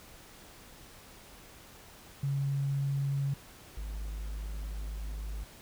sine / triangle tone pair in turn, 138.9 / 51.93 Hz, C#3 / G#1, +4 / +1 cents, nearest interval octave + perfect fourth, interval 1703 cents, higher first, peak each -28 / -33 dBFS, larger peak first, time 2.23-3.34 / 3.77-5.44 s, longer second, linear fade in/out 5 ms, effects pink hiss -53 dBFS RMS until 5.61 s

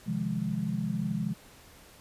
sine chord, F minor seventh, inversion second, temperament equal, 130.81 / 155.56 / 174.61 / 207.7 Hz, C3 / Eb3 / F3 / Ab3, 0 / 0 / 0 / 0 cents, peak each -36 / -36 / -33 / -32 dBFS, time 0.06-1.34 s, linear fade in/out 20 ms, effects pink hiss -54 dBFS RMS until 2 s + resampled to 32000 Hz

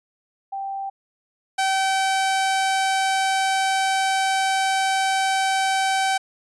sine / sawtooth tone pair in turn, 784 / 769.6 Hz, G5 / G5, 0 / -32 cents, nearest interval unison, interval 32 cents, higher first, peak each -26 / -15 dBFS, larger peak second, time 0.52-0.9 / 1.58-6.18 s, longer second, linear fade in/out 10 ms, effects resampled to 24000 Hz

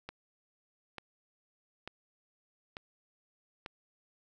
click train, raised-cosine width 0.3 ms, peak -25 dBFS, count 5, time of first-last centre 0.09-3.661 s, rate 1.12 Hz, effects none

